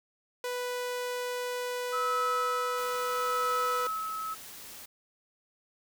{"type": "tone", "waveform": "sawtooth", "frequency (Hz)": 493.9, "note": "B4", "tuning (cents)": 0, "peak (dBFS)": -28, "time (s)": [0.44, 3.87], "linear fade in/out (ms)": 2}
{"type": "tone with tremolo", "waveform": "sine", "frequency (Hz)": 1293, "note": "E6", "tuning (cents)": -34, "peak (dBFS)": -27, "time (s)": [1.92, 4.35], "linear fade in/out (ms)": 20, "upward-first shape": "sine", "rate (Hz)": 0.77, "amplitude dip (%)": 50}
{"type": "noise", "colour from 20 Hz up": "white", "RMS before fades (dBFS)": -46, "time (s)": [2.77, 4.86], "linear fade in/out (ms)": 10}
{"effects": []}